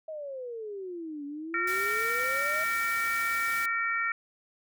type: exponential two-way sweep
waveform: sine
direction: down then up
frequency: 642 to 282.4 to 642 Hz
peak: -35 dBFS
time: 0.08-2.64 s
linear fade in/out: 5 ms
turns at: 1.25 s
type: harmonic tone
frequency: 458.7 Hz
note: A#4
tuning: 28 cents flat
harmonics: 3 / 4 / 5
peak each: -30 / -31 / -32 dBFS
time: 1.54-4.12 s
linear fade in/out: 2 ms
type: noise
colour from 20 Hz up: white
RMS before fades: -40 dBFS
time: 1.67-3.66 s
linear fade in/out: 5 ms
effects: none